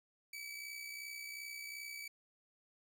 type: tone with amplitude modulation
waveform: sawtooth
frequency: 2293 Hz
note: D7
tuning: 42 cents flat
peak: -39 dBFS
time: 0.33-2.08 s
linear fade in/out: 5 ms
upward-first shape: sine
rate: 62.7 Hz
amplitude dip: 50%
effects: none